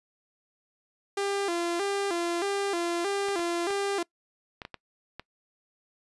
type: tone with vibrato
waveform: sawtooth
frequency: 370 Hz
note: F#4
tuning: in tune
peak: -23 dBFS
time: 1.17-4.03 s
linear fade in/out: 5 ms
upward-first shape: square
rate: 1.6 Hz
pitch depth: 130 cents each way
type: clicks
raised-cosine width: 0.3 ms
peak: -22 dBFS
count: 7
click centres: 3.286 / 3.394 / 3.706 / 4.618 / 4.651 / 4.743 / 5.196 s
effects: noise-tail reverb RT60 0.1 s tail -23 dB re dry + resampled to 24000 Hz